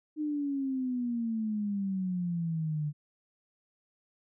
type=exponential sweep; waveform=sine; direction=down; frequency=307.5 to 146.5 Hz; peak=-29 dBFS; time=0.16-2.93 s; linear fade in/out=50 ms; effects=none